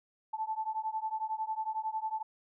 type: beating tone pair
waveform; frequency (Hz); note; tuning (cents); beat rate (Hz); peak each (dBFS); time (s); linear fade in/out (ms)
sine; 871 / 882; A5 / A5; -18 / +4; 11; -35 / -36; 0.33-2.23; 10
effects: none